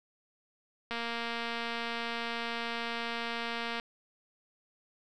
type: click train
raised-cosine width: 0.3 ms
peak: -20 dBFS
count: 674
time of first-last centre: 0.91-3.798 s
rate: 233 Hz
effects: none